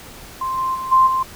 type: tone with level steps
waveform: sine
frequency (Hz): 1046.5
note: C6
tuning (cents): 0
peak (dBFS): -20 / -18 / -24 / -9 / -16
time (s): 0.41-1.23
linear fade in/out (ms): 5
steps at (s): 0.57 / 0.74 / 0.91 / 1.06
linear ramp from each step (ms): 20
effects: pink hiss -39 dBFS RMS until 1.35 s